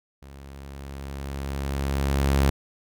sawtooth tone with level ramp, 68.9 Hz, C#2, 10 cents flat, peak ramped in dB -39 to -13 dBFS, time 0.22-2.5 s, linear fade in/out 5 ms, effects none

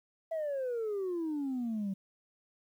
sine exponential sweep, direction down, 664 to 189.2 Hz, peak -30 dBFS, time 0.31-1.94 s, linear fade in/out 10 ms, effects tanh soft clip ceiling -30 dBFS + 11-bit

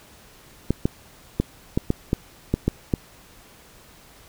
clicks, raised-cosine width 3 ms, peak -6 dBFS, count 9, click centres 0.706 / 0.855 / 1.4 / 1.775 / 1.904 / 2.131 / 2.54 / 2.68 / 2.938 s, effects pink hiss -50 dBFS RMS until 4.28 s

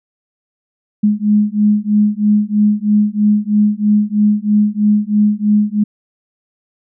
sine beating tone pair, 207.7 / 210.8 Hz, G#3 / G#3, 0 / +26 cents, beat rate 3.1 Hz, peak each -13 dBFS, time 1.03-5.84 s, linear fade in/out 10 ms, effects none

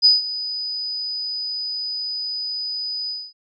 sine tone with ADSR envelope, 4978 Hz, D#8, in tune, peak -8 dBFS, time 0.02-3.33 s, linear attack 33 ms, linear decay 160 ms, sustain -16 dB, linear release 240 ms, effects none

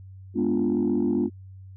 sine chord, G# diminished seventh, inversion none, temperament equal, 207.7 / 246.9 / 293.7 / 349.2 Hz, G#3 / B3 / D4 / F4, 0 / 0 / 0 / 0 cents, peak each -26 / -24 / -26 / -25 dBFS, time 0.34-1.3 s, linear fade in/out 50 ms, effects tanh soft clip ceiling -15 dBFS + added 95 Hz sine -41 dBFS peak until 1.76 s

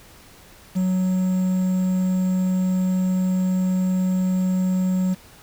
triangle tone with quantisation, 185 Hz, F#3, in tune, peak -16 dBFS, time 0.75-5.15 s, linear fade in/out 20 ms, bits 7, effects pink hiss -48 dBFS RMS until 5.42 s

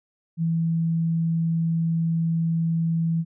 sine tone, 164.81 Hz, E3, in tune, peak -20 dBFS, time 0.37-3.25 s, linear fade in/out 50 ms, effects none

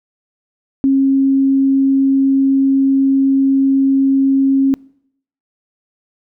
sine tone, 270.8 Hz, C#4, 40 cents flat, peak -9 dBFS, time 0.84-4.74 s, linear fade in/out 0 ms, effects noise-tail reverb RT60 0.7 s tail -25 dB re dry

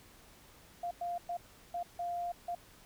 sine tone bursts at uneven times, 698.5 Hz, F5, in tune, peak -34 dBFS, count 6, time 0.83-0.91 / 1.01-1.18 / 1.29-1.37 / 1.74-1.83 / 1.99-2.32 / 2.48-2.55 s, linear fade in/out 5 ms, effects pink hiss -59 dBFS RMS until 2.85 s

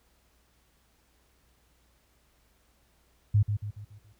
sine tone with echo, 103.83 Hz, G#2, in tune, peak -18 dBFS, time 3.34-3.43 s, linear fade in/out 10 ms, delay 140 ms, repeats 5, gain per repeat -7 dB, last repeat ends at 4.13 s, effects added 60 Hz sine -68 dBFS peak until 4.19 s + pink hiss -68 dBFS RMS until 4.19 s

